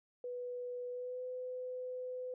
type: tone with pitch glide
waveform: sine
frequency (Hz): 492.6 to 504.7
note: B4 to B4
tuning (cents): -5 to +38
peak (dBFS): -39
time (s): 0.24-2.34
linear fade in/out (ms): 2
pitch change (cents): +43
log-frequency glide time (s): 0.9-1.23
effects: none